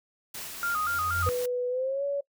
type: noise with tremolo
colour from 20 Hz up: white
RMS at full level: -38 dBFS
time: 0.34-1.46 s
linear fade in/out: 5 ms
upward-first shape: sine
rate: 3.7 Hz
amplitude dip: 25%
type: tone with exponential growth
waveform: sine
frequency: 88 Hz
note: F2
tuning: 14 cents sharp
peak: -25 dBFS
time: 0.6-1.29 s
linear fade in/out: 0 ms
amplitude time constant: 150 ms
type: tone with vibrato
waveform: sine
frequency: 1318.5 Hz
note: E6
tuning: in tune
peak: -26 dBFS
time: 0.63-1.29 s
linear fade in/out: 0 ms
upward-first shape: square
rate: 4.2 Hz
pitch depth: 100 cents each way
type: tone with pitch glide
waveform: sine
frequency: 494.2 to 564.4 Hz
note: B4 to C#5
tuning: +1 to +31 cents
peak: -26 dBFS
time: 1.26-2.21 s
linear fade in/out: 10 ms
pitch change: +230 cents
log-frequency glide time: 1.69-2.04 s
effects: noise-tail reverb RT60 0.1 s tail -21 dB re dry